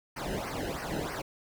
brown noise with flanger, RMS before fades -35 dBFS, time 0.16-1.22 s, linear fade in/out 10 ms, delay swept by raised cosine 0.27 to 0.9 ms, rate 3.1 Hz, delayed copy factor -1, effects none

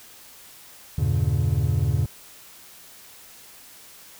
triangle chord, E diminished seventh, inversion none, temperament just, 82.41 / 98.89 / 118.67 / 142.4 Hz, E2 / G2 / Bb2 / Db3, 0 / +16 / +31 / +47 cents, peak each -23 dBFS, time 0.98-2.06 s, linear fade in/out 5 ms, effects white hiss -47 dBFS RMS until 4.19 s

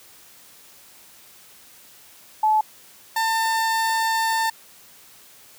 sine / 30% pulse tone pair in turn, 863 / 897.7 Hz, A5 / A5, -34 / +34 cents, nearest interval minor second, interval 68 cents, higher second, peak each -15 / -17 dBFS, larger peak first, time 2.43-2.61 / 3.16-4.5 s, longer second, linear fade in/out 5 ms, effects white hiss -49 dBFS RMS until 5.58 s + high-pass 60 Hz 12 dB/octave

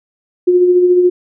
sine tone with tremolo, 358.7 Hz, F4, 46 cents sharp, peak -5 dBFS, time 0.47-1.1 s, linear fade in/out 10 ms, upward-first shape sine, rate 14 Hz, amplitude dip 40%, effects none

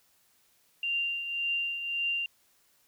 sine tone with tremolo, 2782 Hz, F7, 7 cents flat, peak -26 dBFS, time 0.83-2.26 s, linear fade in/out 2 ms, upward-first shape triangle, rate 1.8 Hz, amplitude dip 60%, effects white hiss -67 dBFS RMS until 2.87 s

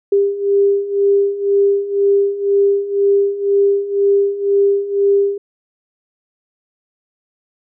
sine beating tone pair, 398.4 / 400.4 Hz, G4 / G4, +28 / +37 cents, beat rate 2 Hz, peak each -17 / -13 dBFS, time 0.12-5.38 s, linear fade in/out 5 ms, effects none

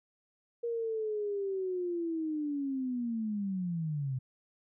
sine linear sweep, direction down, 473.8 to 126 Hz, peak -31 dBFS, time 0.63-4.19 s, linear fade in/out 10 ms, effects none

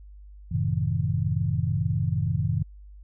sine chord, F# diminished seventh, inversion none, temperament just, 92.5 / 111 / 133.2 / 159.84 Hz, F#2 / A2 / C3 / Eb3, 0 / +16 / +31 / +47 cents, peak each -28 dBFS, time 0.51-2.63 s, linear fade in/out 10 ms, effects added 50 Hz sine -43 dBFS peak until 3.03 s

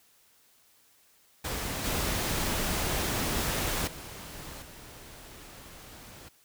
pink noise with level steps, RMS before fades -34 / -30 / -43 / -48 dBFS, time 1.44-6.29 s, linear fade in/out 10 ms, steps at 1.84 / 3.87 / 4.62 s, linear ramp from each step 5 ms, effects white hiss -63 dBFS RMS until 6.44 s

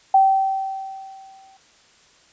sine tone with exponential decay, 773 Hz, G5, 24 cents flat, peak -9 dBFS, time 0.14-1.57 s, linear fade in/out 5 ms, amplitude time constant 310 ms, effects white hiss -54 dBFS RMS until 2.32 s + resampled to 16000 Hz

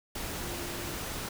sine tone in noise, 349.2 Hz, F4, in tune, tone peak -42 dBFS, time 0.41-0.95 s, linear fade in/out 5 ms, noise pink, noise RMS -37 dBFS, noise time 0.15-1.29 s, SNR -8 dB, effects none

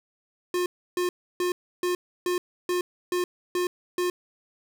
square tone bursts, 357.6 Hz, F4, 41 cents sharp, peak -24 dBFS, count 9, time 0.54-4.1 s, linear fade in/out 2 ms, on 120 ms, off 310 ms, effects none

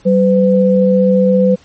sine tone pair together, 191.2 / 505.7 Hz, G3 / B4, -43 / +41 cents, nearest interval octave + perfect fourth, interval 1684 cents, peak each -10 dBFS, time 0.05-1.56 s, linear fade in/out 20 ms, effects pink hiss -47 dBFS RMS until 1.64 s + MP3 32 kbps

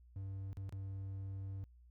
triangle tone with dropouts, 97 Hz, G2, 18 cents flat, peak -39 dBFS, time 0.16-1.64 s, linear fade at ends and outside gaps 0 ms, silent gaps 0.53-0.571 / 0.693-0.725 s, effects added 60 Hz sine -59 dBFS peak until 1.9 s

